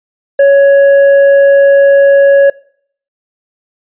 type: tone with hard clipping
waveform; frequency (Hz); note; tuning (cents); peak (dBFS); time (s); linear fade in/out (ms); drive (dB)
sine; 557; C#5; +8; -4; 0.39-2.5; 5; 5
effects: noise-tail reverb RT60 0.6 s tail -23 dB re dry + resampled to 8000 Hz